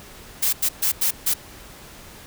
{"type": "noise bursts at uneven times", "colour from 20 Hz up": "blue", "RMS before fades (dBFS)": -20, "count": 5, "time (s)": [[0.42, 0.53], [0.62, 0.69], [0.82, 0.92], [1.01, 1.11], [1.26, 1.34]], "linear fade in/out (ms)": 10, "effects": ["pink hiss -43 dBFS RMS until 2.26 s"]}